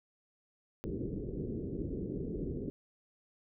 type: low-pass noise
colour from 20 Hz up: white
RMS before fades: -38 dBFS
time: 0.84-2.7 s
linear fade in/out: 0 ms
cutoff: 430 Hz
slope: 48 dB/octave
effects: none